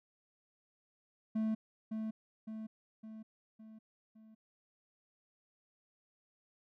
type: tone with echo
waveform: triangle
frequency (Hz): 219.2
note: A3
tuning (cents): -6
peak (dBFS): -29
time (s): 1.35-1.55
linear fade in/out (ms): 10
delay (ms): 560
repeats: 5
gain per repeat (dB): -5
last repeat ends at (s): 4.35
effects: none